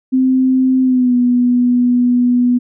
sine tone with pitch glide, 259.6 to 245.5 Hz, C4 to B3, -13 to -10 cents, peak -9 dBFS, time 0.12-2.59 s, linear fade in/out 20 ms, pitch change -97 cents, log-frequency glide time 0.82-1.15 s, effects none

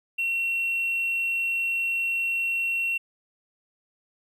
triangle tone with hard clipping, 2725 Hz, F7, 43 cents flat, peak -24 dBFS, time 0.18-2.98 s, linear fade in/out 10 ms, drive 4 dB, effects none

